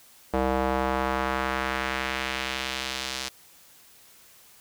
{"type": "tone with band-pass filter sweep", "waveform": "square", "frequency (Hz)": 65.41, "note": "C2", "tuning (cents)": 0, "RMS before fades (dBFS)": -28, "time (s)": [0.33, 3.29], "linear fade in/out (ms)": 10, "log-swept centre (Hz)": [620, 4900], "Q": 1.1, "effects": ["white hiss -54 dBFS RMS until 4.6 s"]}